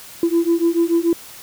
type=beating tone pair; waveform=sine; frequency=333.6 / 340.5 Hz; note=E4 / F4; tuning=+21 / -44 cents; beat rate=6.9 Hz; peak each=-16 dBFS; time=0.23-1.13 s; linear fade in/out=2 ms; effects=tanh soft clip ceiling -9 dBFS + white hiss -39 dBFS RMS until 1.42 s